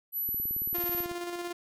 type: tone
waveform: sine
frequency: 11840 Hz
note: F#9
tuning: in tune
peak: -29 dBFS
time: 0.12-1.06 s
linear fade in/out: 50 ms
type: click train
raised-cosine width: 3 ms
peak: -32 dBFS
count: 16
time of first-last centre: 0.29-1.114 s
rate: 18.2 Hz
type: tone with tremolo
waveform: sawtooth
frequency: 348.9 Hz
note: F4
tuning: 2 cents flat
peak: -29 dBFS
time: 0.74-1.53 s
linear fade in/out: 10 ms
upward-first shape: square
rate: 17 Hz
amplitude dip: 35%
effects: none